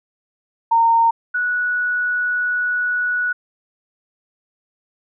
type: tone pair in turn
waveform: sine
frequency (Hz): 919 / 1469.8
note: A#5 / F#6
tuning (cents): -25 / -12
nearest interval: minor sixth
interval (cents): 813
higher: second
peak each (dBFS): -11 / -17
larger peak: first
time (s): 0.71-1.11 / 1.34-3.33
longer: second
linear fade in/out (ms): 10
effects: none